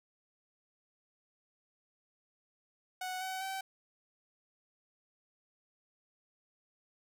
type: tone with pitch steps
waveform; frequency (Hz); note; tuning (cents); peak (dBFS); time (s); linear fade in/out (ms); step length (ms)
sawtooth; 740 / 754.2 / 768.8; F#5 / F#5 / G5; 0 / +33 / -34; -33; 3.01-3.61; 5; 200
effects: none